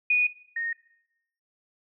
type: tone pair in turn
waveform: sine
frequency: 2467 / 1850.9 Hz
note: D#7 / A#6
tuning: -15 / -13 cents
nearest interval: perfect fourth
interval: 498 cents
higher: first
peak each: -18 / -27 dBFS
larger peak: first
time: 0.1-0.27 / 0.56-0.73 s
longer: neither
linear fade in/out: 5 ms
effects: noise-tail reverb RT60 0.8 s tail -19 dB re dry